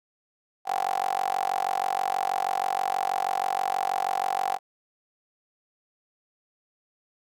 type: tone with high-pass filter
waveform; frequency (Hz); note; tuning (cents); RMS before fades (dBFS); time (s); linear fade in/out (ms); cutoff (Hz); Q
15% pulse; 46.25; F#1; 0; -27; 0.65-4.59; 50; 770; 10
effects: none